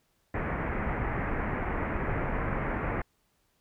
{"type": "low-pass noise", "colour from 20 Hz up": "pink", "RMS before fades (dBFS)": -31, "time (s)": [0.34, 3.02], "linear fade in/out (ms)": 5, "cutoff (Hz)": 2200, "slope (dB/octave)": 48, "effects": ["pink hiss -72 dBFS RMS until 3.6 s"]}